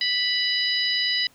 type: harmonic tone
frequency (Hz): 987.8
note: B5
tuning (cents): 0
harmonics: 2 / 3 / 4 / 5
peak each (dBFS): -27 / -27 / -26 / -26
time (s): 0.01-1.27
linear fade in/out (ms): 2
effects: pink hiss -57 dBFS RMS until 1.34 s + high-pass 60 Hz 12 dB/octave